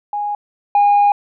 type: tone pair in turn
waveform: sine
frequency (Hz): 826 / 816.5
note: G#5 / G#5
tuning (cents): -10 / -30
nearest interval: unison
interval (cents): 20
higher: first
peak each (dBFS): -18 / -7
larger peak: second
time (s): 0.13-0.35 / 0.75-1.12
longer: second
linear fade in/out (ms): 2
effects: tanh soft clip ceiling -7 dBFS

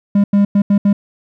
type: tone bursts at uneven times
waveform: triangle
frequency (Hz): 201.5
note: G3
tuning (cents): +48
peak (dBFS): -6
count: 5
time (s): 0.15-0.24 / 0.33-0.45 / 0.55-0.62 / 0.7-0.78 / 0.85-0.93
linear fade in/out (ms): 5
effects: none

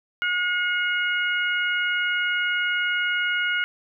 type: harmonic tone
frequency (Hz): 720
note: F#5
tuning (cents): -47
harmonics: 2 / 3 / 4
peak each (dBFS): -23 / -27 / -29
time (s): 0.22-3.64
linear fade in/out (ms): 0
effects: none

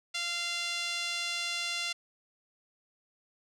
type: tone with band-pass filter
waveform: 5% pulse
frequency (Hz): 692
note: F5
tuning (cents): -16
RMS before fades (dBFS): -34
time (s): 0.14-1.93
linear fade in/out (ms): 10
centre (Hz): 2900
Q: 0.97
effects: none

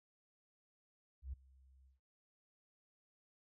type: tone with ADSR envelope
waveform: sine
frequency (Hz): 66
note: C2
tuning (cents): +16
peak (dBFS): -39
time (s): 1.22-2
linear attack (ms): 110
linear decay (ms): 10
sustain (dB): -24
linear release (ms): 140
effects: none

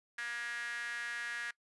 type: tone with high-pass filter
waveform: sawtooth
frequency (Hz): 237.2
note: A#3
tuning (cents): +30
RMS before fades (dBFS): -40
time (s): 0.18-1.51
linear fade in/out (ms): 5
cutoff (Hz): 1700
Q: 7.3
effects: noise-tail reverb RT60 0.1 s tail -22 dB re dry + resampled to 24000 Hz

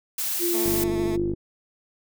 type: noise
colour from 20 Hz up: blue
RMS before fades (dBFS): -27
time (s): 0.18-0.84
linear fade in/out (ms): 5
type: tone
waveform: sine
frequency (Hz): 346.1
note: F4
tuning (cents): -16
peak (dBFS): -23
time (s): 0.39-1.35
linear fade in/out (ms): 50
type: tone with vibrato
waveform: 15% pulse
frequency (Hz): 220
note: A3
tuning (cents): 0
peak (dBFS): -25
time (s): 0.53-1.17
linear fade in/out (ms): 20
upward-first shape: square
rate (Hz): 13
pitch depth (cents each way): 25
type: click train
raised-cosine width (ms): 3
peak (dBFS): -18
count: 35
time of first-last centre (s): 0.66-1.336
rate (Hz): 50.3
effects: none

